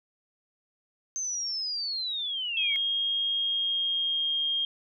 sine linear sweep, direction down, 6310 to 2163 Hz, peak -29 dBFS, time 1.16-2.76 s, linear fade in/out 0 ms
sine tone with pitch glide, 3250 to 3226 Hz, G#7 to G7, -38 to +49 cents, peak -25 dBFS, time 2.57-4.65 s, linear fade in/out 2 ms, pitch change -13 cents, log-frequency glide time 3.35-4.42 s
effects none

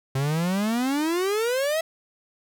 45% pulse exponential sweep, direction up, 130.81 to 660 Hz, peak -22 dBFS, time 0.15-1.81 s, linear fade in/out 5 ms, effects none

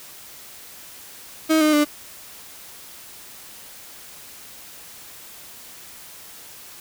35% pulse tone with pitch steps, 316.4 / 306.2 / 296.2 Hz, D#4 / D#4 / D4, +29 / -28 / +15 cents, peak -13 dBFS, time 1.49-1.85 s, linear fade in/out 20 ms, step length 120 ms, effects white hiss -42 dBFS RMS until 6.8 s

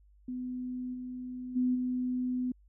sine tone with level steps, 251.4 Hz, B3, 31 cents sharp, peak -34 / -37 / -25 / -29 dBFS, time 0.28-2.52 s, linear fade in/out 5 ms, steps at 0.93 / 1.55 / 1.74 s, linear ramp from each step 20 ms, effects added 50 Hz sine -58 dBFS peak until 2.68 s

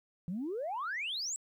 sine exponential sweep, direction up, 163.4 to 7950 Hz, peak -33 dBFS, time 0.28-1.36 s, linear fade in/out 0 ms, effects tanh soft clip ceiling -30 dBFS + 12-bit

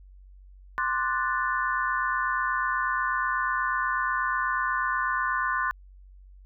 sine chord, D dominant seventh, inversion third, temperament equal, 1046.5 / 1174.7 / 1480 / 1760 Hz, C6 / D6 / F#6 / A6, 0 / 0 / 0 / 0 cents, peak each -28 / -32 / -29 / -31 dBFS, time 0.78-5.71 s, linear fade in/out 0 ms, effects added 47 Hz sine -47 dBFS peak until 6.45 s

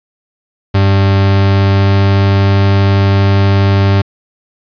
40% pulse tone with pitch glide, 98 to 98.62 Hz, G2 to G2, 0 to +11 cents, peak -6 dBFS, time 0.74-4.02 s, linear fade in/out 10 ms, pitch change +11 cents, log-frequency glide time 1.18-2.28 s, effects resampled to 11025 Hz + 7-bit

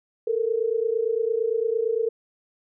sine tone pair together, 440 / 468.8 Hz, A4 / A#4, 0 / +10 cents, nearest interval minor second, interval 110 cents, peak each -24 dBFS, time 0.27-2.09 s, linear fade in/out 5 ms, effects none

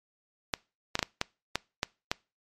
clicks, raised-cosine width 0.2 ms, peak -9 dBFS, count 8, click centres 0.538 / 0.954 / 0.992 / 1.028 / 1.214 / 1.556 / 1.831 / 2.115 s, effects noise-tail reverb RT60 0.3 s tail -24 dB re dry + MP3 64 kbps

